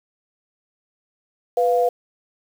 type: tone pair together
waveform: sine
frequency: 493.9 / 698.5 Hz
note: B4 / F5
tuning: 0 / 0 cents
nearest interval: tritone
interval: 600 cents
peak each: -17 / -19 dBFS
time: 1.57-1.89 s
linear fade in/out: 5 ms
effects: 7-bit